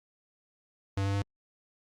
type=tone with pitch steps; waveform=square; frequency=98 / 99.02 / 100.06 Hz; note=G2 / G2 / G2; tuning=0 / +18 / +36 cents; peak=-28 dBFS; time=0.97-1.222 s; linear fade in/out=5 ms; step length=84 ms; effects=low-pass 7000 Hz 12 dB/octave + Opus 48 kbps